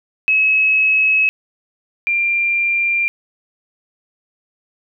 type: tone pair in turn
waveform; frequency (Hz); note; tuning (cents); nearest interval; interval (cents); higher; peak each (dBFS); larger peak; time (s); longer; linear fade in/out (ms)
sine; 2572 / 2382; E7 / D7; -43 / +24; minor second; 133; first; -11 / -14; first; 0.28-1.29 / 2.07-3.08; neither; 0
effects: none